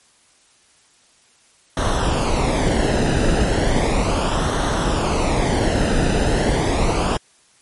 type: noise with flanger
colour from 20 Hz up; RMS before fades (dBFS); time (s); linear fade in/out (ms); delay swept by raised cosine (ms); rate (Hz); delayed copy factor
brown; -18; 1.77-7.17; 2; 0.41 to 0.91; 0.35; -0.65
effects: white hiss -55 dBFS RMS until 7.61 s + MP3 48 kbps